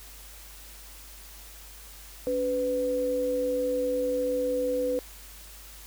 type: tone pair together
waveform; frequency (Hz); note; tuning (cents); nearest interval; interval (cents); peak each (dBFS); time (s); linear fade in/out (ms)
sine; 282 / 500.6; C#4 / B4; +30 / +23; minor seventh; 993; -33 / -25; 2.27-4.99; 0
effects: added 50 Hz sine -48 dBFS peak until 5.86 s + white hiss -48 dBFS RMS until 5.86 s